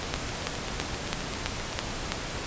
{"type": "two click trains", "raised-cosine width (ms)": 0.2, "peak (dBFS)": [-18, -9], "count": [14, 7], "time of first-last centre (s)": [[0.03, 1.729], [0.14, 2.12]], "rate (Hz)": [7.65, 3.03], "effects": ["pink hiss -34 dBFS RMS until 2.46 s", "resampled to 16000 Hz"]}